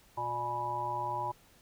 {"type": "harmonic tone with a mistuned harmonic", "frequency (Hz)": 119.9, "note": "A#2", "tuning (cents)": 49, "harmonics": [1, 3, 5, 7, 8], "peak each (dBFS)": [-44, -45, -43, -37, -34], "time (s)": [0.17, 1.32], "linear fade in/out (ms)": 10, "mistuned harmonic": 8, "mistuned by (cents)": 38, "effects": ["pink hiss -62 dBFS RMS until 1.61 s"]}